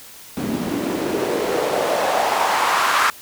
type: noise with band-pass filter sweep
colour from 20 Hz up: white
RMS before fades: -20 dBFS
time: 0.37-3.1 s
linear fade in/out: 0 ms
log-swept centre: 210 to 1300 Hz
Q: 2.6
effects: white hiss -41 dBFS RMS until 3.21 s